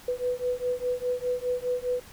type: beating tone pair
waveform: sine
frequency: 493.6 / 498.5 Hz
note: B4 / B4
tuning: -1 / +16 cents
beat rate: 4.9 Hz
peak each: -29 dBFS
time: 0.08-2 s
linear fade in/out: 5 ms
effects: pink hiss -49 dBFS RMS until 2.12 s